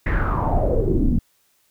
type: noise with low-pass filter sweep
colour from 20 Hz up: brown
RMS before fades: -19 dBFS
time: 0.06-1.19 s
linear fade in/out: 5 ms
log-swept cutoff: 2000 to 210 Hz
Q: 6.1
effects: white hiss -63 dBFS RMS until 1.7 s